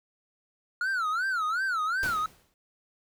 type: tone with vibrato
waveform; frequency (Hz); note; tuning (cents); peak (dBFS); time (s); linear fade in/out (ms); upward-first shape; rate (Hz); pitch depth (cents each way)
triangle; 1396.9; F6; 0; -24; 0.81-2.26; 2; sine; 2.7; 210
type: noise with exponential decay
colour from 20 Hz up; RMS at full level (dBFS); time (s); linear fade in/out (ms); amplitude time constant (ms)
pink; -34; 2.03-2.54; 0; 110
effects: none